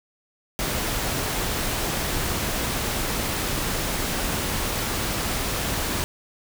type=noise; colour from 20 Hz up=pink; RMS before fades=-26 dBFS; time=0.59-6.04 s; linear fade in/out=0 ms; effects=none